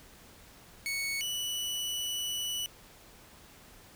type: tone pair in turn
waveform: sawtooth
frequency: 2217 / 2959 Hz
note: C#7 / F#7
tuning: 0 / -1 cents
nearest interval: perfect fourth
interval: 499 cents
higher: second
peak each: -28 / -29 dBFS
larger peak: first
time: 0.86-1.21 / 1.21-2.66 s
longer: second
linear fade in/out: 0 ms
effects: pink hiss -55 dBFS RMS until 3.95 s